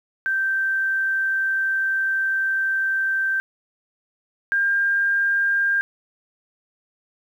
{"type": "tone pair in turn", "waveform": "sine", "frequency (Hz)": [1562, 1601.3], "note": ["G6", "G6"], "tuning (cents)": [-7, 36], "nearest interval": "unison", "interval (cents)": 43, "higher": "second", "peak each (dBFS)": [-19, -17], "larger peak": "second", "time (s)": [[0.26, 3.4], [4.52, 5.81]], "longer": "first", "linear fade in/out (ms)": 0, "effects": ["9-bit"]}